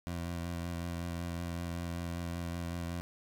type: tone with vibrato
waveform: 20% pulse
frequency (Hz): 85.7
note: F2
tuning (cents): -32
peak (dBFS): -31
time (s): 0.07-3.01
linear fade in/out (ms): 0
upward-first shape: sine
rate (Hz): 5.3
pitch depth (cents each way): 21
effects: none